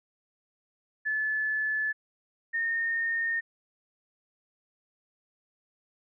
sine tone pair in turn, 1731 / 1833.9 Hz, A6 / A#6, -29 / -29 cents, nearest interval minor second, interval 100 cents, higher second, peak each -26 dBFS, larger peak neither, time 1.05-1.93 / 2.53-3.41 s, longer neither, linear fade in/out 20 ms, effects none

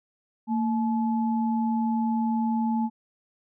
sine tone pair together, 227.8 / 860 Hz, A#3 / A5, -40 / -40 cents, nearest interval octave + major seventh, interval 2300 cents, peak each -23 / -30 dBFS, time 0.47-2.9 s, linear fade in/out 50 ms, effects none

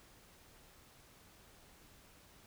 silence, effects pink hiss -62 dBFS RMS until 2.46 s

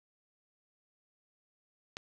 click, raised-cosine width 0.2 ms, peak -22 dBFS, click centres 1.969 s, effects none

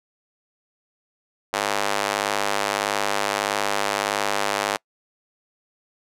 square tone with high-pass filter, 50.8 Hz, G#1, 38 cents flat, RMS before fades -24 dBFS, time 1.53-4.77 s, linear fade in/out 10 ms, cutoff 660 Hz, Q 0.95, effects noise-tail reverb RT60 0.1 s tail -26 dB re dry + low-pass 11000 Hz 12 dB/octave

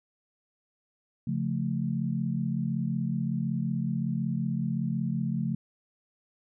sine chord, Db augmented, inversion none, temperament equal, 138.59 / 174.61 / 220 Hz, Db3 / F3 / A3, 0 / 0 / 0 cents, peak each -31 dBFS, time 1.27-5.55 s, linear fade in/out 5 ms, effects none

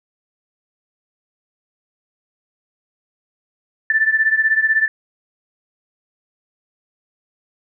sine beating tone pair, 1760 / 1776 Hz, A6 / A6, 0 / +16 cents, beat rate 16 Hz, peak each -15 / -18 dBFS, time 3.9-4.88 s, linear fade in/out 2 ms, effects none

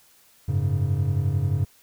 triangle chord, F# suspended second, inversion none, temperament equal, 92.5 / 103.83 / 138.59 Hz, F#2 / G#2 / C#3, 0 / 0 / 0 cents, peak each -23 dBFS, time 0.48-1.65 s, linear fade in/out 10 ms, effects white hiss -57 dBFS RMS until 1.82 s

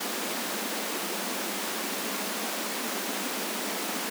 pink high-pass noise, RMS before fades -32 dBFS, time 0-4.1 s, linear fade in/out 10 ms, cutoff 190 Hz, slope 96 dB/octave, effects none

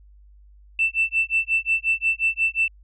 sine tone with tremolo, 2667 Hz, E7, 20 cents sharp, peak -15 dBFS, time 0.79-2.68 s, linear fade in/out 2 ms, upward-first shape sine, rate 5.6 Hz, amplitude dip 100%, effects tanh soft clip ceiling -11 dBFS + added 50 Hz sine -47 dBFS peak until 2.83 s

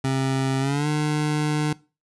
25% pulse tone with pitch glide, 133.6 to 150.83 Hz, C3 to D3, +36 to +47 cents, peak -17 dBFS, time 0.04-1.73 s, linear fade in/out 5 ms, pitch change +211 cents, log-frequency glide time 0.6-0.88 s, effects noise-tail reverb RT60 0.3 s tail -20 dB re dry + resampled to 24000 Hz

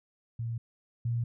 sine tone pair in turn, 115.8 / 117.89 Hz, A#2 / A#2, -11 / +20 cents, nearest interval unison, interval 31 cents, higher second, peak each -31 / -27 dBFS, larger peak second, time 0.39-0.58 / 1.05-1.24 s, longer neither, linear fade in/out 5 ms, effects none

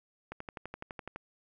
click train, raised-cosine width 0.5 ms, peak -25 dBFS, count 11, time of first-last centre 0.32-1.16 s, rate 11.9 Hz, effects none

